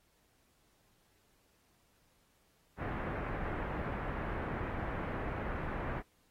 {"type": "low-pass noise", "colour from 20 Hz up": "pink", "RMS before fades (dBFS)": -38, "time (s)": [2.77, 6.03], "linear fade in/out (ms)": 50, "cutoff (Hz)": 1900, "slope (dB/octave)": 24, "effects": ["pink hiss -72 dBFS RMS until 6.3 s", "AAC 48 kbps"]}